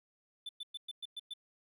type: tone bursts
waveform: triangle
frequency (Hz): 3520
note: A7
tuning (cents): 0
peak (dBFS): -38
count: 7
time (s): 0.46-1.337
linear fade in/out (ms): 5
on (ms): 31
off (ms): 110
effects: none